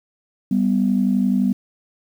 sine tone pair together, 196 / 247.7 Hz, G3 / B3, 0 / +5 cents, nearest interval major third, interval 405 cents, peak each -17 / -18 dBFS, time 0.51-1.53 s, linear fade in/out 5 ms, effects tanh soft clip ceiling -7 dBFS + 8-bit

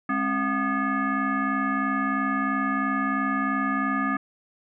sine tone with frequency modulation, 747 Hz, F#5, 16 cents sharp, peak -22 dBFS, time 0.09-4.17 s, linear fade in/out 5 ms, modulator 477 Hz, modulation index 2.1, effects none

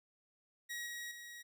sawtooth tone with level steps, 1902 Hz, A#6, 34 cents sharp, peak -37 / -39 / -45 dBFS, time 0.69-1.43 s, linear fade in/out 20 ms, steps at 0.86 / 1.11 s, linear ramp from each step 5 ms, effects none

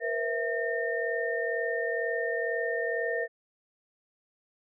sine tone cluster, 470.9 / 513 / 660 / 1820 Hz, A#4 / C5 / E5 / A#6, +18 / -34 / +2 / -42 cents, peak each -31 / -37 / -34 / -32 dBFS, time 0-3.28 s, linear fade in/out 50 ms, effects none

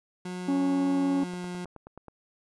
30% pulse tone with pitch glide, 181.1 to 178.61 Hz, F#3 to F3, -37 to +39 cents, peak -31 dBFS, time 0.25-1.65 s, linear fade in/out 5 ms, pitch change -24 cents, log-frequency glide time 0.74-1.49 s
harmonic tone, 277.2 Hz, C#4, in tune, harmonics 1 / 2 / 3 / 4, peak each -23 / -39 / -39 / -45 dBFS, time 0.48-1.24 s, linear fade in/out 5 ms
click train, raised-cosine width 1 ms, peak -30 dBFS, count 9, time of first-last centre 1.23-2.083 s, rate 9.38 Hz
effects resampled to 24000 Hz

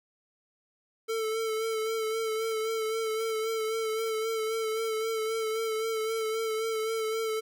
square tone with vibrato, 443.6 Hz, A4, 14 cents sharp, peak -29 dBFS, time 1.08-7.41 s, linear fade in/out 20 ms, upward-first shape sine, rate 3.8 Hz, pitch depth 31 cents each way, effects none

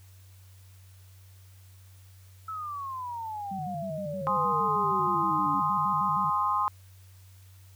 sine exponential sweep, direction down, 1318.5 to 276.6 Hz, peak -33 dBFS, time 2.48-5.6 s, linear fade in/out 5 ms
sine tone with vibrato, 171.2 Hz, F3, 34 cents flat, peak -35 dBFS, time 3.51-6.3 s, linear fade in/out 5 ms, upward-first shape square, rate 6.4 Hz, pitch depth 200 cents each way
sine chord, Ab major, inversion none, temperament equal, 830.6 / 1046.5 / 1244.5 Hz, Ab5 / C6 / Eb6, 0 / 0 / 0 cents, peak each -32 / -26 / -29 dBFS, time 4.27-6.68 s, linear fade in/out 0 ms
effects added 94 Hz sine -50 dBFS peak until 7.75 s + white hiss -61 dBFS RMS until 7.75 s

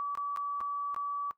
sine tone with dropouts, 1147 Hz, D6, 41 cents flat, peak -31 dBFS, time 0-1.31 s, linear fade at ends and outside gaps 0 ms, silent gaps 0.152-0.174 / 0.362-0.372 / 0.605-0.612 / 0.945-0.963 s, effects noise-tail reverb RT60 0.1 s tail -18 dB re dry

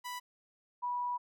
sawtooth / sine tone pair in turn, 987.8 / 977.6 Hz, B5 / B5, 0 / -18 cents, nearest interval unison, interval 18 cents, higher first, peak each -35 / -32 dBFS, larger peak second, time 0.04-0.2 / 0.82-1.18 s, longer second, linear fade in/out 20 ms, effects none

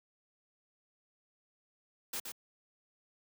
white noise with echo, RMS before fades -38 dBFS, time 2.13-2.2 s, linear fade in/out 5 ms, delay 120 ms, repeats 1, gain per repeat -5 dB, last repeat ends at 2.32 s, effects high-pass 150 Hz 12 dB/octave

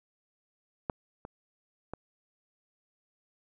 clicks, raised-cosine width 1 ms, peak -16 / -27 / -23 dBFS, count 3, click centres 0.898 / 1.251 / 1.936 s, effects none

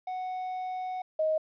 triangle / sine tone pair in turn, 740 / 627.2 Hz, F#5 / D#5, 0 / +14 cents, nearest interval minor third, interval 286 cents, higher first, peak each -30 / -24 dBFS, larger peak second, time 0.07-1.02 / 1.19-1.38 s, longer first, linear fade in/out 5 ms, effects resampled to 11025 Hz + 11-bit

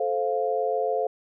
sine chord, F major, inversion first, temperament just, 436.5 / 523.8 / 698.5 Hz, A4 / C5 / F5, -14 / +2 / 0 cents, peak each -27 dBFS, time 0-1.07 s, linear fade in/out 5 ms, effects none

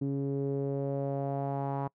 sawtooth tone with low-pass filter sweep, 138.59 Hz, C#3, in tune, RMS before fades -32 dBFS, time 0.01-1.88 s, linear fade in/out 10 ms, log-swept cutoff 320 to 940 Hz, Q 3.6, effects noise-tail reverb RT60 0.1 s tail -25 dB re dry

